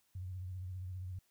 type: tone with vibrato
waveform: sine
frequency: 91.9 Hz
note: F#2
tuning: 11 cents flat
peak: -40 dBFS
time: 0.15-1.19 s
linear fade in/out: 5 ms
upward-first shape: sine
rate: 15 Hz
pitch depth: 57 cents each way
effects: white hiss -75 dBFS RMS until 1.3 s